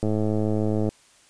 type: click train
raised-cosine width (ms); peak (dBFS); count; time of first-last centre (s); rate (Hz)
2; -12; 93; 0.03-0.89; 107
effects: white hiss -56 dBFS RMS until 1.29 s + resampled to 22050 Hz